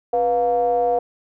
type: ring-modulated tone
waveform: triangle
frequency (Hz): 109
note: A2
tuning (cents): -16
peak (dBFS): -11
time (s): 0.13-0.99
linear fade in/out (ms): 5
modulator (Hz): 599
effects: none